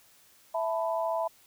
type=chord; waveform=sine; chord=E suspended fourth; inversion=none; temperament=equal with one note detuned; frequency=659.3 / 880 / 993.5 Hz; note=E5 / A5 / B5; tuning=0 / 0 / +10 cents; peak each=-29 / -34 / -33 dBFS; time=0.54-1.28 s; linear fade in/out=10 ms; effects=white hiss -60 dBFS RMS until 1.46 s